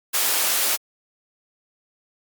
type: high-pass noise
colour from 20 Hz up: white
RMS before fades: -21 dBFS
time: 0.13-0.77 s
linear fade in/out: 20 ms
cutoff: 390 Hz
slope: 12 dB/octave
effects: Opus 48 kbps